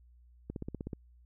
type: click train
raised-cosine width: 3 ms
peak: -25 dBFS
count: 8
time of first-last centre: 0.5-0.932 s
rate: 16.2 Hz
effects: added 60 Hz sine -57 dBFS peak until 1.25 s